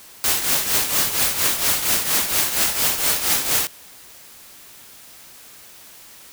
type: noise with tremolo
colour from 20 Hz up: white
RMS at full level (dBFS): -17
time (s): 0.24-3.67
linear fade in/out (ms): 0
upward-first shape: triangle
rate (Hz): 4.3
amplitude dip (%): 70
effects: white hiss -44 dBFS RMS until 6.32 s